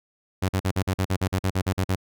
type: tone bursts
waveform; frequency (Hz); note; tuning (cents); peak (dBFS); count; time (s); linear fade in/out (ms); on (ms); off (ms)
sawtooth; 94.3; F#2; +33; -17; 14; 0.42-1.957; 10; 68; 45
effects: none